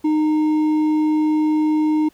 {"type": "tone with hard clipping", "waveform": "triangle", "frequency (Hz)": 307.5, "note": "D#4", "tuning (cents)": -20, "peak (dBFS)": -16, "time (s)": [0.04, 2.09], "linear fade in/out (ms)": 10, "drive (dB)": 8, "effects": ["pink hiss -56 dBFS RMS until 2.13 s"]}